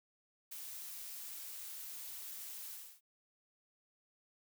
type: noise with ADSR envelope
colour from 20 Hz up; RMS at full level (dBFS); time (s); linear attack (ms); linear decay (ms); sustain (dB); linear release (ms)
blue; -45; 0.51-3.01; 13; 21; -2; 300
effects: none